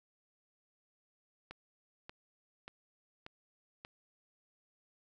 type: click train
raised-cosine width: 0.3 ms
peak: -30 dBFS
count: 5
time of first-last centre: 1.51-3.849 s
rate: 1.71 Hz
effects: none